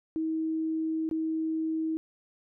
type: tone with dropouts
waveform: sine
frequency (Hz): 319.3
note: D#4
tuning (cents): +45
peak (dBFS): -27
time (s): 0.16-1.97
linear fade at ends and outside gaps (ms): 0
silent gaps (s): 1.09-1.112
effects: none